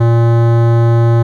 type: tone with hard clipping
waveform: sine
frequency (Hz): 116.54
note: A#2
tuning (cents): 0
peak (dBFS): -9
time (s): 0-1.23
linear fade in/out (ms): 10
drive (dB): 17
effects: none